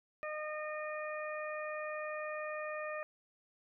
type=harmonic tone; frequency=611 Hz; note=D#5; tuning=32 cents flat; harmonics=1 / 2 / 3 / 4; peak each=-40 / -44 / -45 / -48 dBFS; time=0.23-3.03 s; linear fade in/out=0 ms; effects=none